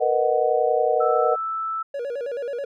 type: chord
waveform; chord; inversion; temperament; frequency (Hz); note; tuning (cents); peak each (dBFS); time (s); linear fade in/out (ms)
sine; B major seventh; third; just; 463 / 493.9 / 617.4 / 740.8; A#4 / B4 / D#5 / F#5; -12 / 0 / -14 / +2; -23; 0-1.36; 20
type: tone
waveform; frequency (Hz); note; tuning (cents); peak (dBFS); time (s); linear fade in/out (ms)
sine; 1318.5; E6; 0; -24; 1-1.83; 10
type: tone with vibrato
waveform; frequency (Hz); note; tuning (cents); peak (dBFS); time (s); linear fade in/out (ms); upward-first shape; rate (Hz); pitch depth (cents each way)
triangle; 518; C5; -17; -24; 1.94-2.65; 5; square; 9.3; 140
effects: none

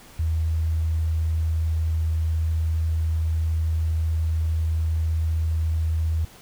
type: tone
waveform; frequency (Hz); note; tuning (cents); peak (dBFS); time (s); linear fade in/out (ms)
sine; 80.4; E2; -43; -20; 0.19-6.25; 5
effects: pink hiss -48 dBFS RMS until 6.41 s

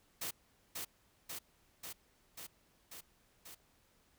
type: noise with echo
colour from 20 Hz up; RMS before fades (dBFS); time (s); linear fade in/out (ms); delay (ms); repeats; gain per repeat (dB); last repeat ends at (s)
white; -40; 0.21-0.31; 10; 540; 6; -2; 3.55
effects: pink hiss -71 dBFS RMS until 4.18 s

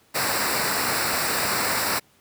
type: noise with comb filter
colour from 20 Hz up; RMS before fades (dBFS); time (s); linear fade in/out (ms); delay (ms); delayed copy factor
pink; -24; 0.14-2; 20; 0.31; -0.7
effects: pink hiss -59 dBFS RMS until 2.2 s + high-pass 100 Hz 12 dB/octave

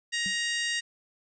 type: harmonic tone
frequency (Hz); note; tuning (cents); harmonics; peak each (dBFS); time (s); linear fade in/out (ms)
940; A#5; +14; 2 / 3 / 4 / 5 / 6 / 7 / 8 / 9; -30 / -34 / -36 / -38 / -40 / -41 / -42 / -43; 0.12-0.81; 20
type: tone with exponential decay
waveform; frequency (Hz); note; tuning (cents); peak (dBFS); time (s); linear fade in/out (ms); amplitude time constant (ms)
sine; 190.7; G3; -47; -33; 0.26-0.39; 0; 27
effects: none

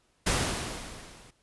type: noise with level ramp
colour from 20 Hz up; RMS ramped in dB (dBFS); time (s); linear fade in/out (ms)
pink; -24 to -54; 0.26-1.31; 10
effects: pink hiss -69 dBFS RMS until 1.42 s + resampled to 24000 Hz

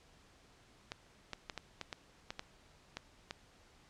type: clicks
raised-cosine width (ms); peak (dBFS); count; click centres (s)
0.2; -23; 10; 0.919 / 1.333 / 1.498 / 1.577 / 1.813 / 1.928 / 2.305 / 2.394 / 2.97 / 3.309
effects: pink hiss -64 dBFS RMS until 3.89 s + low-pass 7000 Hz 12 dB/octave

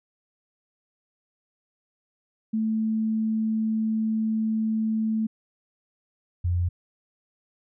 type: tone pair in turn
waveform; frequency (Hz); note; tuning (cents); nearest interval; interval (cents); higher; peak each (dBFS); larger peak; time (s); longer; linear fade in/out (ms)
sine; 220 / 87.91; A3 / F2; 0 / +12; octave + major third; 1588; first; -22 / -21; second; 2.53-5.27 / 6.44-6.69; first; 10
effects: none

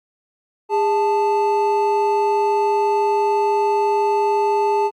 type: tone pair together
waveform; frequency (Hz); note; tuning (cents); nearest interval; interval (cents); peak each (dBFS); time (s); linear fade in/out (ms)
triangle; 408.1 / 877; G#4 / A5; -30 / -6; octave + minor second; 1324; -16; 0.69-4.91; 50
effects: Opus 48 kbps

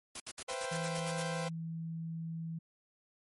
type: noise bursts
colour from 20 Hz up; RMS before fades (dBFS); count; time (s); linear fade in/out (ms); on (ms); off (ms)
white; -42; 10; 0.15-1.227; 5; 51; 63
type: chord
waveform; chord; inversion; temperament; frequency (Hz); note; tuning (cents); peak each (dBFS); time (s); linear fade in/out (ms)
sawtooth; C major seventh; third; equal with one note detuned; 493.9 / 523.3 / 671.9 / 784; B4 / C5 / E5 / G5; 0 / 0 / +33 / 0; -39 / -36 / -41 / -40; 0.48-1.49; 10
type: tone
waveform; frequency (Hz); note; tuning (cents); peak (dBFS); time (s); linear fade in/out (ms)
sine; 163.9; E3; -10; -37; 0.71-2.59; 10
effects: MP3 48 kbps

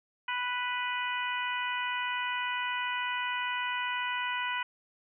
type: harmonic tone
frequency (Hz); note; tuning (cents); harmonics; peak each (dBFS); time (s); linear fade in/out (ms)
493.9; B4; 0; 2 / 3 / 4 / 5 / 6; -34 / -36 / -37 / -38 / -39; 0.28-4.63; 5
effects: none

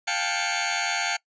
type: tone cluster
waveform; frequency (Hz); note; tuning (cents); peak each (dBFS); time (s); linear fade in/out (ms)
15% pulse; 702 / 792 / 876 / 1511 / 2223; F5 / G5 / A5 / F#6 / C#7; +9 / +18 / -8 / +36 / +4; -24 / -23 / -26 / -29 / -22; 0.07-1.17; 10
effects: noise-tail reverb RT60 0.1 s tail -23 dB re dry + resampled to 16000 Hz

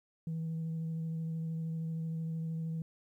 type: tone with vibrato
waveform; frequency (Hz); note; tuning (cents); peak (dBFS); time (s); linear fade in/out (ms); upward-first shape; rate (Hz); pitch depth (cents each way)
sine; 162.2; E3; -28; -32; 0.27-2.82; 2; sine; 13; 13
effects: tanh soft clip ceiling -32 dBFS + 12-bit

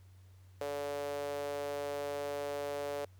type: tone with high-pass filter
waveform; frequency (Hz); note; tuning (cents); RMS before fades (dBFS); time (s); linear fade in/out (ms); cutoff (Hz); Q
sawtooth; 143.6; D3; -39; -38; 0.61-3.05; 2; 510; 8.3
effects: added 93 Hz sine -55 dBFS peak until 3.19 s + pink hiss -70 dBFS RMS until 3.19 s

